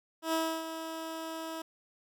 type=tone with ADSR envelope; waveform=15% pulse; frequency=323.7 Hz; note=E4; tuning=31 cents flat; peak=-21 dBFS; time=0.22-1.62 s; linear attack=110 ms; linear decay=300 ms; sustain=-10 dB; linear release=5 ms; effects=none